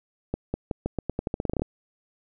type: accelerating click train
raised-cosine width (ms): 2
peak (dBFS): -13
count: 16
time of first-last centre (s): 0.34-1.62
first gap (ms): 200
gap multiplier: 0.86
effects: none